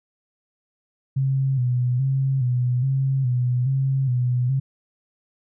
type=tone with vibrato; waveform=sine; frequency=129.2 Hz; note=C3; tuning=21 cents flat; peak=-18 dBFS; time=1.16-4.6 s; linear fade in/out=10 ms; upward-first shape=square; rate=1.2 Hz; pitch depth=70 cents each way; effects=none